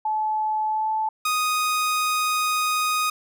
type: tone with pitch glide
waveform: sine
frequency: 863 to 872.5 Hz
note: A5 to A5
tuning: -34 to -15 cents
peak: -21 dBFS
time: 0.05-1.09 s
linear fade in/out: 5 ms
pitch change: +19 cents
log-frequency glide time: 0.67-0.9 s
type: tone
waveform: sawtooth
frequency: 1244.5 Hz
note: D#6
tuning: in tune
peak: -17 dBFS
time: 1.25-3.1 s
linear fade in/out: 5 ms
effects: none